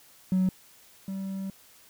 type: tone pair in turn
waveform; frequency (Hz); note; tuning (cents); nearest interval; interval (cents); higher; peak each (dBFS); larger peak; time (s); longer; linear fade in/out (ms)
triangle; 186.3 / 193.05; F#3 / G3; +12 / -26; minor second; 62; second; -18 / -29; first; 0.32-0.49 / 1.08-1.5; second; 2
effects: tanh soft clip ceiling -17 dBFS + white hiss -56 dBFS RMS until 1.89 s